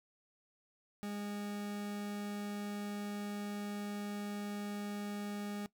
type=tone; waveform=40% pulse; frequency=205.3 Hz; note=G#3; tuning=20 cents flat; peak=-38 dBFS; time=1.03-5.66 s; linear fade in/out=0 ms; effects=noise-tail reverb RT60 0.1 s tail -19 dB re dry